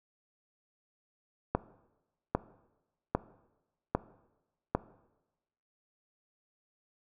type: click train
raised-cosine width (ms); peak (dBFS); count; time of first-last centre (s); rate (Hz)
1; -12; 5; 1.55-4.75; 1.25
effects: noise-tail reverb RT60 1.0 s tail -18 dB re dry